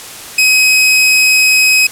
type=tone; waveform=sawtooth; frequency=2535 Hz; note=D#7; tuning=32 cents sharp; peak=-3 dBFS; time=0.38-1.87 s; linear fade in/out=5 ms; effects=white hiss -29 dBFS RMS until 1.91 s + low-pass 12000 Hz 12 dB/octave